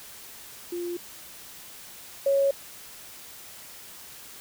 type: tone pair in turn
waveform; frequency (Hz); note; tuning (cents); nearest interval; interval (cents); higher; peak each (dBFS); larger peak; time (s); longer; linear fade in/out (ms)
sine; 349.2 / 553.2; F4 / C#5; 0 / -4; minor sixth; 796; second; -29 / -19; second; 0.72-0.97 / 2.26-2.51; neither; 5
effects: white hiss -45 dBFS RMS until 4.4 s